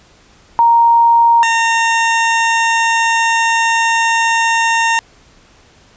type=tone pair in turn; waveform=sine / 20% pulse; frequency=932.3 / 915.2 Hz; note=A#5 / A#5; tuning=0 / -32 cents; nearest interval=unison; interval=32 cents; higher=first; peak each=-6 dBFS; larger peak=neither; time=0.59-1.43 / 1.43-4.99 s; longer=second; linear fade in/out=0 ms; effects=pink hiss -47 dBFS RMS until 5.96 s + resampled to 16000 Hz